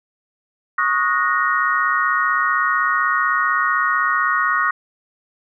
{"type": "chord", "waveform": "sine", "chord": "D# minor seventh", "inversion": "third", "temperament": "equal with one note detuned", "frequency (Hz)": [1108.7, 1244.5, 1453.7, 1864.7], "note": ["C#6", "D#6", "F#6", "A#6"], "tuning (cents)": [0, 0, -31, 0], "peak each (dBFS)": -21, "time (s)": [0.78, 4.71], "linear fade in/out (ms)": 5, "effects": []}